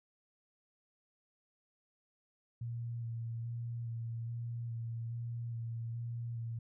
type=tone with vibrato; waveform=sine; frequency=116.54 Hz; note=A#2; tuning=in tune; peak=-37 dBFS; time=2.61-6.59 s; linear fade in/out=5 ms; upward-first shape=square; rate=1.2 Hz; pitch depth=17 cents each way; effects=none